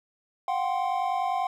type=tone cluster; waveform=triangle; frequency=719 / 769 / 1046 Hz; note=F#5 / G5 / C6; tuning=-50 / -33 / -1 cents; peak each=-27 / -26 / -30 dBFS; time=0.48-1.47 s; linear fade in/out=2 ms; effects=none